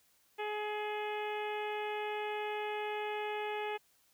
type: harmonic tone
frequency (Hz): 421.2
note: G#4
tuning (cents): +24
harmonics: 1 / 2 / 3 / 4 / 5 / 6 / 7 / 8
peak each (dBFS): -38 / -39 / -50 / -47 / -47 / -46 / -51 / -55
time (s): 0.38-3.78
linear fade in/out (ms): 20
effects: white hiss -70 dBFS RMS until 4.13 s